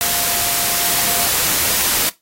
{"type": "tone in noise", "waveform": "sine", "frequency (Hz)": 698.5, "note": "F5", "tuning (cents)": 0, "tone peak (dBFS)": -28, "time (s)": [0.01, 1.27], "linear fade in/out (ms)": 0, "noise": "white", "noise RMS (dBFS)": -17, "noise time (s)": [0.01, 2.09], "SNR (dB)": -14, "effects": ["noise-tail reverb RT60 0.2 s tail -18 dB re dry", "AAC 48 kbps"]}